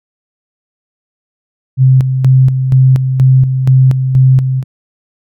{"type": "tone with tremolo", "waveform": "sine", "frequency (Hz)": 130.81, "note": "C3", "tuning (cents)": 0, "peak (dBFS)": -3, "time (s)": [1.77, 4.64], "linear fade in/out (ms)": 50, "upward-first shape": "square", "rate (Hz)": 2.1, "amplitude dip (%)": 55, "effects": []}